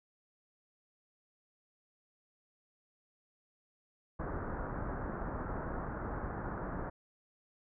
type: low-pass noise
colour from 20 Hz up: pink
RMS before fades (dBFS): -39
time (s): 4.19-6.9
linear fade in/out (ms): 10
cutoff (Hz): 1600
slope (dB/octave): 48
effects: none